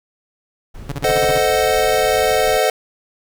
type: noise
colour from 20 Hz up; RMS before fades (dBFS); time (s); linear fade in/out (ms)
brown; -33; 0.74-2.58; 10
type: tone bursts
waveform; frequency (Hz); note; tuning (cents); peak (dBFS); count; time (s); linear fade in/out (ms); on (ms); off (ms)
sawtooth; 141.7; C#3; +38; -18; 8; 0.89-1.381; 5; 29; 37
type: chord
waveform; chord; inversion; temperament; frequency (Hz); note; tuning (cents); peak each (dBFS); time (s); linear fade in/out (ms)
square; A diminished seventh; none; equal with one note detuned; 440 / 520.5 / 622.3 / 740; A4 / C5 / Eb5 / Gb5; 0 / -9 / 0 / 0; -20; 1.04-2.7; 2
effects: none

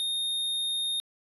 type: tone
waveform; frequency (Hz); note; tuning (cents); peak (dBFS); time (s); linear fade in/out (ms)
square; 3687; A#7; -20; -28; 0-1; 0
effects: resampled to 32000 Hz

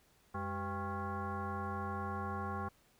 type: tone with frequency modulation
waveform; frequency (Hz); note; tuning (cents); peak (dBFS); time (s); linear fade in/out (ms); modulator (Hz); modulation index
sine; 501; B4; +25; -36; 0.34-2.69; 10; 296; 2.8
effects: pink hiss -69 dBFS RMS until 2.99 s

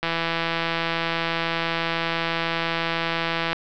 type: click train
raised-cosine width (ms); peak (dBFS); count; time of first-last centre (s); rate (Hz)
0.3; -8; 582; 0.03-3.53; 166
effects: low-pass 5000 Hz 12 dB/octave

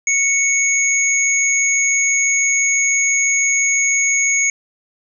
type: tone pair together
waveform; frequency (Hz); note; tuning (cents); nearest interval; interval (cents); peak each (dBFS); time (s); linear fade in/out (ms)
sine; 2217 / 6643; C#7 / G#8; 0 / 0; octave + perfect fifth; 1900; -16; 0.07-4.5; 2
effects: none

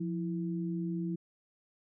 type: tone pair together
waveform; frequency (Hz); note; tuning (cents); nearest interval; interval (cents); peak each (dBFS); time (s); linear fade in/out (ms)
sine; 174.72 / 329.6; F3 / E4; +1 / 0; major seventh; 1099; -33 / -37; 0-1.16; 10
effects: none

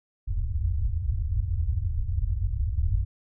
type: low-pass noise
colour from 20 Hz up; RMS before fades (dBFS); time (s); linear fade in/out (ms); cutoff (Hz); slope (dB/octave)
white; -26; 0.27-3.05; 10; 100; 48
effects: none

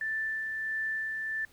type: tone with tremolo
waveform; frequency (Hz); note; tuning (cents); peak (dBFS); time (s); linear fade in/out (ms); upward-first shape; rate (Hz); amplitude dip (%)
sine; 1765; A6; +5; -29; 0.01-1.45; 2; sine; 1.5; 30
effects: pink hiss -61 dBFS RMS until 1.52 s

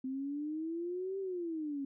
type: exponential two-way sweep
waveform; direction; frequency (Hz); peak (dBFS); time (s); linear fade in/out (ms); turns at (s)
sine; up then down; 258 to 392.6 to 271.1; -35; 0.04-1.85; 5; 1.19
effects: none

